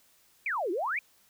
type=exponential two-way sweep; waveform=sine; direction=down then up; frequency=2489 to 324.6 to 2489 Hz; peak=-28 dBFS; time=0.46-0.99 s; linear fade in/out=2 ms; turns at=0.71 s; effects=white hiss -64 dBFS RMS until 1.29 s